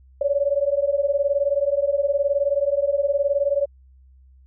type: beating tone pair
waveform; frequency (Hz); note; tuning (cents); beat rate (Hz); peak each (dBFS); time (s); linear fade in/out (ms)
sine; 556 / 575; C#5 / D5; +5 / -37; 19; -21; 0.21-3.66; 5
effects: added 65 Hz sine -48 dBFS peak until 4.46 s